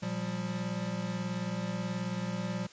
square tone cluster, 117.9 / 177.6 / 196.1 Hz, A#2 / F3 / G3, +20 / +29 / +1 cents, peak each -40 / -36 / -38 dBFS, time 0.02-2.67 s, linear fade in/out 10 ms, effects white hiss -55 dBFS RMS until 2.72 s + resampled to 16000 Hz

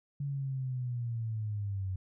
sine linear sweep, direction down, 142.9 to 92.5 Hz, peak -32 dBFS, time 0.2-1.96 s, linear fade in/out 5 ms, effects none

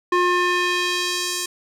square tone with band-pass filter sweep, 356.8 Hz, F4, 37 cents sharp, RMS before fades -21 dBFS, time 0.12-1.46 s, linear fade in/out 5 ms, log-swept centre 1100 to 7400 Hz, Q 0.99, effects none

